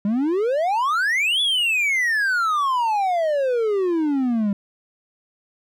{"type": "exponential two-way sweep", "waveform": "triangle", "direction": "up then down", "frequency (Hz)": [196, 3470, 196], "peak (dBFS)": -16, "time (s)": [0.05, 4.53], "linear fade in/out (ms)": 2, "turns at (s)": 1.41, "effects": []}